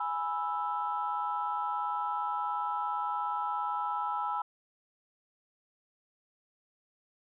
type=chord; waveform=sine; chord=E major; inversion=first; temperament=equal; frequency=830.6 / 987.8 / 1318.5 Hz; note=G#5 / B5 / E6; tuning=0 / 0 / 0 cents; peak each=-34 dBFS; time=0-4.42 s; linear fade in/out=5 ms; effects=tanh soft clip ceiling -21 dBFS

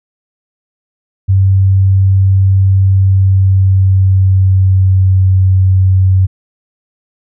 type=tone with pitch glide; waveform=sine; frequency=96.2 to 94.22 Hz; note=G2 to F#2; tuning=-32 to +32 cents; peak=-5 dBFS; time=1.28-6.27 s; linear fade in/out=20 ms; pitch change=-36 cents; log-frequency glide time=2.87-5.32 s; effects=none

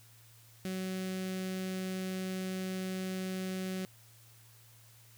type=tone with notch filter; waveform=sawtooth; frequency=187.1 Hz; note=F#3; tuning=20 cents sharp; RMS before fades=-37 dBFS; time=0.65-3.85 s; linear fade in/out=0 ms; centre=960 Hz; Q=1; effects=added 114 Hz sine -59 dBFS peak until 5.17 s + white hiss -61 dBFS RMS until 5.17 s

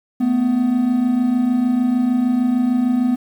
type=tone pair together; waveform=triangle; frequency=223 / 249.6 Hz; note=A3 / B3; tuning=+23 / +19 cents; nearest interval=major second; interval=196 cents; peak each=-20 / -13 dBFS; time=0.2-3.16 s; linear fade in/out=10 ms; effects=8-bit

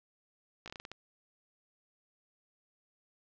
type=slowing click train; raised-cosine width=0.2 ms; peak=-26 dBFS; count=8; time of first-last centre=0.66-0.916 s; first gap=17 ms; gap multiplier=1.25; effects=low-pass 5000 Hz 12 dB/octave + 11-bit

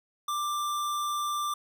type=tone; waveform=square; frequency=1182 Hz; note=D6; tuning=11 cents sharp; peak=-29 dBFS; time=0.28-1.54 s; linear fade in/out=5 ms; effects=none

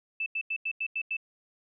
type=tone bursts; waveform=sine; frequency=2637 Hz; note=E7; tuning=in tune; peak=-28 dBFS; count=7; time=0.2-1.168 s; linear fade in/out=5 ms; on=62 ms; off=89 ms; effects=none

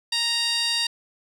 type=tone with band-pass filter; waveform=15% pulse; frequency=932.3 Hz; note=A#5; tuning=in tune; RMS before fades=-24 dBFS; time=0.12-0.87 s; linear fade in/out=5 ms; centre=5000 Hz; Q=2.7; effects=none

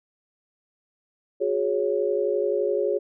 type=chord; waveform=sine; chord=F# suspended second; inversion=none; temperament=equal with one note detuned; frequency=363.6 / 415.3 / 554.4 Hz; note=F#4 / G#4 / C#5; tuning=-30 / 0 / 0 cents; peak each=-27 / -24 / -26 dBFS; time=1.4-2.99 s; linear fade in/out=20 ms; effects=none

